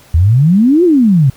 sine exponential two-way sweep, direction up then down, 76.2 to 370 to 125.7 Hz, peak -5 dBFS, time 0.14-1.3 s, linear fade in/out 5 ms, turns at 0.84 s, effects pink hiss -43 dBFS RMS until 1.36 s

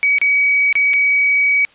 sine tone with dropouts, 2268 Hz, C#7, 39 cents sharp, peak -11 dBFS, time 0.03-1.65 s, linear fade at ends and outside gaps 0 ms, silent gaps 0.184-0.215 / 0.727-0.754 / 0.934-0.938 s, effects white hiss -49 dBFS RMS until 1.74 s + resampled to 8000 Hz

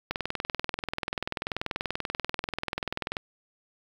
click train, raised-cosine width 0.3 ms, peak -13 dBFS, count 64, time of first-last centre 0.11-3.168 s, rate 20.6 Hz, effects 7-bit

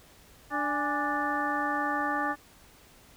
harmonic tone with a mistuned harmonic, 293.7 Hz, D4, in tune, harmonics 1 / 2 / 3 / 4 / 5 / 6, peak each -34 / -38 / -32 / -32 / -38 / -33 dBFS, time 0.5-2.36 s, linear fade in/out 50 ms, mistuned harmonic 3, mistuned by -100 cents, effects pink hiss -56 dBFS RMS until 3.16 s

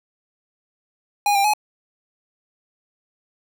square tone with pitch steps, 820 / 794 / 843 Hz, G#5 / G5 / G#5, -22 / +22 / +26 cents, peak -16 dBFS, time 1.26-1.536 s, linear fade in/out 2 ms, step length 92 ms, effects none

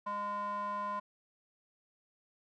square tone with band-pass filter, 205 Hz, G#3, 22 cents flat, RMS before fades -37 dBFS, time 0.06-1 s, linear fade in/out 10 ms, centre 1000 Hz, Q 5.1, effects none

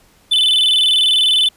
triangle tone with vibrato, 3261 Hz, G#7, 32 cents flat, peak -9 dBFS, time 0.31-1.49 s, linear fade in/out 10 ms, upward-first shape square, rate 20 Hz, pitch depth 130 cents each way, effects pink hiss -52 dBFS RMS until 1.56 s + resampled to 32000 Hz

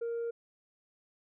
sine tone with tanh clipping, 466.2 Hz, A#4, in tune, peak -33 dBFS, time 0.01-0.31 s, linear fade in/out 10 ms, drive 1 dB, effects none

